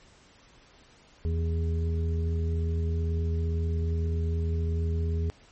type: harmonic tone with a mistuned harmonic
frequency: 82.41 Hz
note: E2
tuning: in tune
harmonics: 1 / 2 / 3 / 5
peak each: -25 / -36 / -42 / -38 dBFS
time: 1.25-5.3 s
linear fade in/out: 0 ms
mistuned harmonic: 3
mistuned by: -31 cents
effects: pink hiss -57 dBFS RMS until 5.51 s + MP3 32 kbps